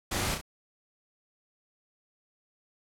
pink noise with echo, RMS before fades -31 dBFS, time 0.11-0.35 s, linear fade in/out 10 ms, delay 32 ms, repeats 2, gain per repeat -5 dB, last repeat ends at 0.414 s, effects low-pass 12000 Hz 12 dB/octave

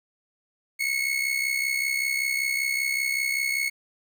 40% pulse tone with amplitude modulation, 2192 Hz, C#7, 20 cents flat, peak -20 dBFS, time 0.79-3.7 s, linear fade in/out 20 ms, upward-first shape sine, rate 65.2 Hz, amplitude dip 65%, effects 10-bit

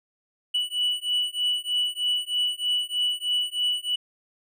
triangle beating tone pair, 2953 / 2956.2 Hz, F#7 / F#7, -4 / -2 cents, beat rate 3.2 Hz, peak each -25 dBFS, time 0.54-3.96 s, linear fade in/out 10 ms, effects none

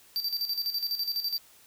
square tone with tremolo, 4671 Hz, D8, 10 cents flat, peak -27 dBFS, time 0.16-1.38 s, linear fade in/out 0 ms, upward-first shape square, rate 12 Hz, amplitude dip 65%, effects white hiss -57 dBFS RMS until 1.66 s

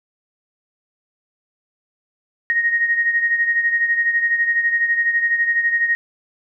sine beating tone pair, 1867 / 1879 Hz, A#6 / A#6, +2 / +13 cents, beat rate 12 Hz, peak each -16 / -23 dBFS, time 2.5-5.95 s, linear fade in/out 0 ms, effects none

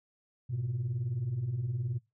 sine beating tone pair, 105 / 124 Hz, G#2 / B2, +19 / +7 cents, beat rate 19 Hz, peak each -36 / -30 dBFS, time 0.49-1.99 s, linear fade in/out 20 ms, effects noise-tail reverb RT60 0.2 s tail -21 dB re dry + tanh soft clip ceiling -27 dBFS

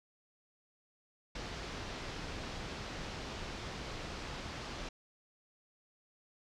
pink low-pass noise, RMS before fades -43 dBFS, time 1.35-4.89 s, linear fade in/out 5 ms, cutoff 5700 Hz, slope 24 dB/octave, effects none

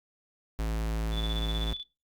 square tone, 54.7 Hz, A1, 9 cents flat, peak -29 dBFS, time 0.59-1.73 s, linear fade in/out 0 ms
sine tone with tremolo, 3469 Hz, A7, 25 cents flat, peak -33 dBFS, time 1.11-1.85 s, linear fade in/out 50 ms, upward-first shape square, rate 16 Hz, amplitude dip 60%
effects noise-tail reverb RT60 0.3 s tail -24 dB re dry + Opus 48 kbps

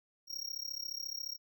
square tone with amplitude modulation, 5588 Hz, F8, in tune, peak -35 dBFS, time 0.27-1.38 s, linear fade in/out 50 ms, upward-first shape sine, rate 34.3 Hz, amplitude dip 95%, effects none

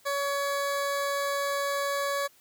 20% pulse tone, 563 Hz, C#5, 27 cents sharp, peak -22 dBFS, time 0.05-2.28 s, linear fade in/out 20 ms, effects white hiss -60 dBFS RMS until 2.4 s

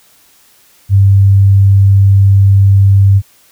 sine tone, 98.4 Hz, G2, 7 cents sharp, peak -3 dBFS, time 0.89-3.22 s, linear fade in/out 50 ms, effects white hiss -47 dBFS RMS until 3.51 s

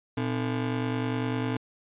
30% pulse ring-modulated tone, 188 Hz, F#3, 28 cents sharp, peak -21 dBFS, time 0.17-1.57 s, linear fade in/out 5 ms, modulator 69 Hz, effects resampled to 8000 Hz

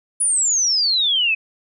sine exponential sweep, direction down, 9990 to 2513 Hz, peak -15 dBFS, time 0.2-1.35 s, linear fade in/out 10 ms, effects none

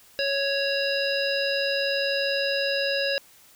harmonic tone with a mistuned harmonic, 554.4 Hz, C#5, in tune, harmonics 1 / 3 / 5 / 7 / 9, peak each -26 / -30 / -30 / -32 / -31 dBFS, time 0.19-3.18 s, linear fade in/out 0 ms, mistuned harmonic 7, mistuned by +23 cents, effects white hiss -54 dBFS RMS until 3.55 s

